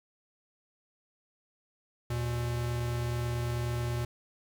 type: tone pair together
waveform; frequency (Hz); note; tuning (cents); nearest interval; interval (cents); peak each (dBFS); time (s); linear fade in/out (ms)
square; 77.78 / 119.88; D#2 / A#2; 0 / +49; perfect fifth; 749; -39 / -31; 2.1-4.05; 5
effects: 10-bit